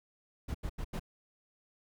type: noise bursts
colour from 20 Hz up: brown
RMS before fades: -36 dBFS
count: 4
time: 0.48-0.996 s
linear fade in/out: 10 ms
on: 66 ms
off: 84 ms
effects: none